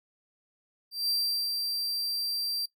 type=tone with ADSR envelope; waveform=45% pulse; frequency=4707 Hz; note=D8; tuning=3 cents sharp; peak=-24 dBFS; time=0.91-2.66 s; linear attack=180 ms; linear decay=400 ms; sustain=-4 dB; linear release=9 ms; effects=noise-tail reverb RT60 0.1 s tail -18 dB re dry